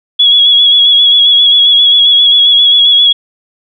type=tone with vibrato; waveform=sine; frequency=3356 Hz; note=G#7; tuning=17 cents sharp; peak=-3 dBFS; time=0.19-3.13 s; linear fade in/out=10 ms; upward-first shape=sine; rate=7.5 Hz; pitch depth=33 cents each way; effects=none